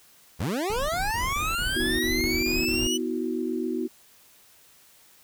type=linear sweep; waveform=25% pulse; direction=up; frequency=61 to 2987 Hz; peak=-22 dBFS; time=0.39-2.98 s; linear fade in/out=20 ms
type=noise bursts; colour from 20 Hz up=brown; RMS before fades=-33 dBFS; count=10; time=0.7-2.87 s; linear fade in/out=0 ms; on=190 ms; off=30 ms
type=chord; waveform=sine; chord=B suspended fourth; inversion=none; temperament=equal with one note detuned; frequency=246.9 / 322.5 / 370 Hz; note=B3 / E4 / F#4; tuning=0 / -38 / 0 cents; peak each=-30 dBFS; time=1.75-3.88 s; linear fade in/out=20 ms
effects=white hiss -56 dBFS RMS until 5.23 s